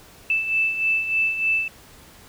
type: beating tone pair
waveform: sine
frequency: 2637 / 2640.3 Hz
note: E7 / E7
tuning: 0 / +2 cents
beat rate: 3.3 Hz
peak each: -27 / -20 dBFS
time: 0.3-1.68 s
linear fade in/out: 2 ms
effects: pink hiss -48 dBFS RMS until 2.28 s